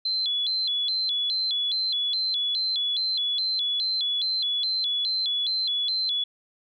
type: tone with vibrato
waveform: sine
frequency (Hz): 3735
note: A#7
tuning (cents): +3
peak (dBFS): -23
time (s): 0.05-6.24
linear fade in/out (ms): 5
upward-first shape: square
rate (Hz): 2.4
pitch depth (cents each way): 160
effects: none